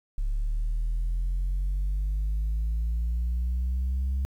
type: linear sweep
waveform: sine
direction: up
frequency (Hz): 34.65 to 67.2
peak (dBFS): -22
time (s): 0.18-4.25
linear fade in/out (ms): 0
effects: tanh soft clip ceiling -23 dBFS + 10-bit